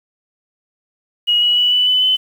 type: tone with pitch steps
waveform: sine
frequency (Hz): 2896 / 2923 / 2950 / 2977 / 3005 / 3033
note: F#7 / F#7 / F#7 / F#7 / F#7 / F#7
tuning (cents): -38 / -22 / -6 / +10 / +26 / +42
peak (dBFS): -11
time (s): 1.27-2.17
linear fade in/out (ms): 20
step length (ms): 150
effects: 7-bit